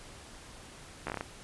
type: slowing click train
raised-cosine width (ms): 0.5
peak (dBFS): -19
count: 7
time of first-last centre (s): 1.07-1.209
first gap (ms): 13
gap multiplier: 1.23
effects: pink hiss -50 dBFS RMS until 1.43 s + resampled to 24000 Hz